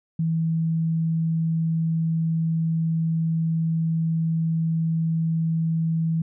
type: tone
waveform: sine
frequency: 162.8 Hz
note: E3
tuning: 21 cents flat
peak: -20 dBFS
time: 0.19-6.22 s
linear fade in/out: 5 ms
effects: none